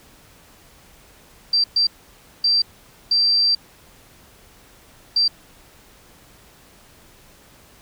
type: tone bursts at uneven times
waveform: sine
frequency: 4699 Hz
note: D8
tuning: in tune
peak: -14 dBFS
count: 5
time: 1.53-1.64 / 1.76-1.87 / 2.44-2.62 / 3.11-3.55 / 5.16-5.28 s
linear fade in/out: 5 ms
effects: pink hiss -50 dBFS RMS until 7.81 s